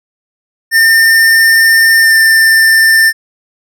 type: tone with pitch glide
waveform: square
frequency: 1806 to 1790.4 Hz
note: A6 to A6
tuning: +45 to +30 cents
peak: -5 dBFS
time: 0.71-3.13 s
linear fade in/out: 50 ms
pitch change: -15 cents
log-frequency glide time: 2.02-2.15 s
effects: none